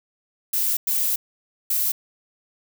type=noise bursts at uneven times; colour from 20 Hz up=violet; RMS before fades=-22 dBFS; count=3; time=0.53-0.77 / 0.87-1.16 / 1.7-1.92 s; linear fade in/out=5 ms; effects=none